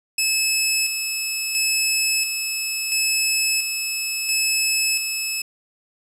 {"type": "tone with tremolo", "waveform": "15% pulse", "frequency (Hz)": 2600, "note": "E7", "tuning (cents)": -24, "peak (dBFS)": -11, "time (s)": [0.18, 5.42], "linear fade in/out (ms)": 5, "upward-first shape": "square", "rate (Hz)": 0.73, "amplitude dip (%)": 45, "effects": ["resampled to 32000 Hz", "7-bit"]}